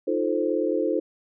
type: chord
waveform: sine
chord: F dominant seventh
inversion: third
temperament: equal with one note detuned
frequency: 311.1 / 349.2 / 438.5 / 523.3 Hz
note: Eb4 / F4 / A4 / C5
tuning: 0 / 0 / -6 / 0 cents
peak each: -27 dBFS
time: 0.07-1 s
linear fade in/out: 10 ms
effects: none